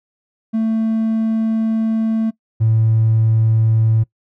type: tone pair in turn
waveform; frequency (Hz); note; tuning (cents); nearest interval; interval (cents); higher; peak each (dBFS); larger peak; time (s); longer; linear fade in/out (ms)
triangle; 222.5 / 111.25; A3 / A2; +20 / +20; octave; 1200; first; -12 / -8; second; 0.53-2.31 / 2.6-4.04; first; 20
effects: noise-tail reverb RT60 0.1 s tail -22 dB re dry + tanh soft clip ceiling -7 dBFS